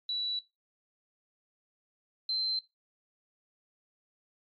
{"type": "tone pair in turn", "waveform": "sine", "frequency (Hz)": [3937, 4105], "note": ["B7", "C8"], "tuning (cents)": [-6, -34], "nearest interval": "minor second", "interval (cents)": 72, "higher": "second", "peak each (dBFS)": [-30, -29], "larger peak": "second", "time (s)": [[0.09, 0.39], [2.29, 2.59]], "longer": "neither", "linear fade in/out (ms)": 2, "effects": ["noise-tail reverb RT60 0.2 s tail -17 dB re dry", "MP3 48 kbps"]}